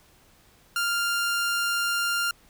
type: tone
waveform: sawtooth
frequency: 1396.9 Hz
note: F6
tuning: in tune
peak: -20 dBFS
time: 0.76-2.31 s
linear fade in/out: 2 ms
effects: pink hiss -58 dBFS RMS until 2.49 s